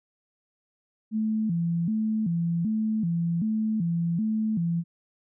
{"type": "tone with vibrato", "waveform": "sine", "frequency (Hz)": 191.9, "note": "G3", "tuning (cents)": -37, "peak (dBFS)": -23, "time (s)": [1.11, 4.84], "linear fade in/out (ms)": 50, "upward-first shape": "square", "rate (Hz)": 1.3, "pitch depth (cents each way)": 220, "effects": []}